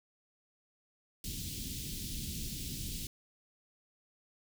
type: band-stop noise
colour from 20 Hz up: pink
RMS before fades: -40 dBFS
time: 1.24-3.07 s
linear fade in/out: 2 ms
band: 280 to 3200 Hz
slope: 24 dB/octave
effects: none